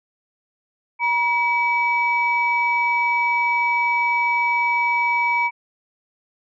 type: tone pair together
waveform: sine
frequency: 953.7 / 2286 Hz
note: A#5 / D7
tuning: +39 / -47 cents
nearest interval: octave + minor third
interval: 1514 cents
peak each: -19 dBFS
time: 0.99-5.51 s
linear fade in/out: 50 ms
effects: tanh soft clip ceiling -9 dBFS

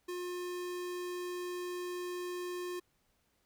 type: tone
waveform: square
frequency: 357 Hz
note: F4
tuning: 38 cents sharp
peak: -38 dBFS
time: 0.08-2.8 s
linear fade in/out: 10 ms
effects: pink hiss -75 dBFS RMS until 3.45 s

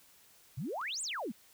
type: exponential two-way sweep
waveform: sine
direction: up then down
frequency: 110 to 8940 to 185.7 Hz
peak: -35 dBFS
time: 0.57-1.32 s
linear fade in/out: 10 ms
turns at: 1.02 s
type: click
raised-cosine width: 0.2 ms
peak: -36 dBFS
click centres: 0.814 s
effects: white hiss -62 dBFS RMS until 1.53 s

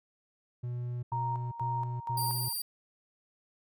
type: tone bursts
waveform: triangle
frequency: 122 Hz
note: B2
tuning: 21 cents flat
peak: -31 dBFS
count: 4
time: 0.63-2.491 s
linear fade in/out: 10 ms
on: 400 ms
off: 87 ms
type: tone with tremolo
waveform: sine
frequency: 932.3 Hz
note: A#5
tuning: in tune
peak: -31 dBFS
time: 1.12-2.53 s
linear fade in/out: 2 ms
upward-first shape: square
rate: 2.1 Hz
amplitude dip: 70%
type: tone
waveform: 5% pulse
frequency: 4729 Hz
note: D8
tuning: 11 cents sharp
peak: -26 dBFS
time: 2.17-2.62 s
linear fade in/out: 5 ms
effects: none

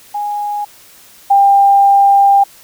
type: tone pair in turn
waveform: sine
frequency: 826 / 796.2 Hz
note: G#5 / G5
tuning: -10 / +27 cents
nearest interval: minor second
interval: 63 cents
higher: first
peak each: -16 / -5 dBFS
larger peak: second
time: 0.14-0.65 / 1.3-2.44 s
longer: second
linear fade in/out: 10 ms
effects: white hiss -42 dBFS RMS until 2.63 s

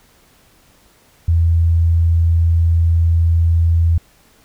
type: tone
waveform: sine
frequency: 83.4 Hz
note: E2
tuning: 21 cents sharp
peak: -10 dBFS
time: 1.28-3.98 s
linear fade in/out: 5 ms
effects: pink hiss -52 dBFS RMS until 4.44 s

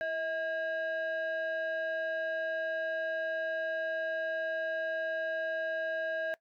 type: tone pair together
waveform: sine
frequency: 643 / 1624.7 Hz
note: E5 / G#6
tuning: -43 / -38 cents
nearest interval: octave + major third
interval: 1605 cents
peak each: -31 / -33 dBFS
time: 0.01-6.34 s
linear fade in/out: 0 ms
effects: noise-tail reverb RT60 0.1 s tail -21 dB re dry + tanh soft clip ceiling -28 dBFS

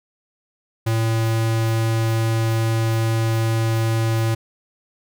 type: tone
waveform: square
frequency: 112.8 Hz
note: A2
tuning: 44 cents sharp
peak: -18 dBFS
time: 0.86-4.35 s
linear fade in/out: 10 ms
effects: none

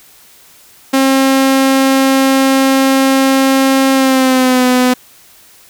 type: tone with pitch glide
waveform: sawtooth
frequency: 268.1 to 251.6 Hz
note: C4 to B3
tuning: +42 to +32 cents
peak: -4 dBFS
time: 0.93-4.94 s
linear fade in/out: 10 ms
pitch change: -110 cents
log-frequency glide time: 3.93-4.65 s
effects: white hiss -43 dBFS RMS until 5.69 s

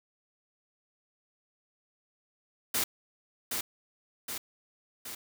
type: noise with echo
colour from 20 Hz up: white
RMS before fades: -29 dBFS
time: 2.74-2.84 s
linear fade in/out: 5 ms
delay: 770 ms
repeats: 3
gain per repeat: -4 dB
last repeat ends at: 5.15 s
effects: none

